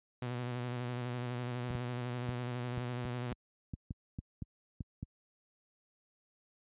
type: tone with vibrato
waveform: sawtooth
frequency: 122.8 Hz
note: B2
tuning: 9 cents flat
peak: -32 dBFS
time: 0.22-3.33 s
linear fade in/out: 0 ms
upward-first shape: square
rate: 12 Hz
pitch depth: 30 cents each way
type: clicks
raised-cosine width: 5 ms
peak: -26 dBFS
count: 12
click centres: 1.706 / 1.751 / 2.29 / 2.777 / 3.051 / 3.32 / 3.737 / 3.908 / 4.188 / 4.422 / 4.807 / 5.029 s
effects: high-pass 60 Hz 12 dB/octave + resampled to 8000 Hz